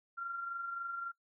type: tone with amplitude modulation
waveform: sine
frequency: 1379 Hz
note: F6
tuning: 22 cents flat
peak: -35 dBFS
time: 0.17-1.12 s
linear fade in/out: 20 ms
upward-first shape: sine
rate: 23.6 Hz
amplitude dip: 40%
effects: noise-tail reverb RT60 0.1 s tail -22 dB re dry